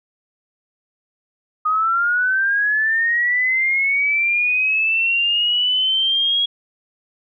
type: linear sweep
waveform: sine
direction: up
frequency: 1237 to 3322 Hz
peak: -15 dBFS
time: 1.65-6.46 s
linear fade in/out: 10 ms
effects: none